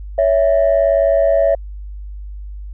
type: tone pair together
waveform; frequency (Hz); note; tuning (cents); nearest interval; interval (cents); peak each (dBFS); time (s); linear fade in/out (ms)
sine; 560.6 / 659.3; C#5 / E5; +19 / 0; minor third; 281; -12; 0.18-1.55; 5
effects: tanh soft clip ceiling -6 dBFS + added 50 Hz sine -27 dBFS peak until 2.73 s